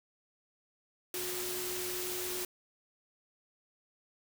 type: tone in noise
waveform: sine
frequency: 362.8 Hz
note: F#4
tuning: 34 cents flat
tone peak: -40 dBFS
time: 1.14-2.45 s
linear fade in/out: 2 ms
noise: white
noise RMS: -38 dBFS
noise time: 1.14-2.45 s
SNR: -5 dB
effects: none